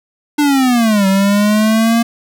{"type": "linear two-way sweep", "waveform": "square", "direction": "down then up", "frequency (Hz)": [299.1, 191.1, 233.8], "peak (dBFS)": -10, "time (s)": [0.38, 2.03], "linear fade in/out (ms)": 10, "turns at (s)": 1.07, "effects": []}